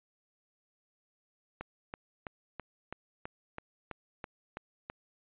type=click train; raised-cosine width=0.5 ms; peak=-24 dBFS; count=11; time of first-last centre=1.61-4.899 s; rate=3.04 Hz; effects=resampled to 8000 Hz